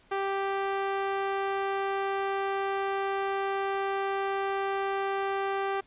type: tone with band-pass filter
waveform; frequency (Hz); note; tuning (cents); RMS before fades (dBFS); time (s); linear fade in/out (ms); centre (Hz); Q
sawtooth; 392; G4; 0; -30; 0.11-5.81; 10; 1000; 0.68
effects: pink hiss -61 dBFS RMS until 5.86 s + resampled to 8000 Hz